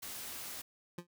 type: noise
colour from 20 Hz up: white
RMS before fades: -44 dBFS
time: 0.02-0.62 s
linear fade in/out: 10 ms
type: tone with exponential decay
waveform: 25% pulse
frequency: 174.61 Hz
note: F3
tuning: in tune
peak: -34 dBFS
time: 0.98-1.07 s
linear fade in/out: 5 ms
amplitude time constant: 18 ms
effects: none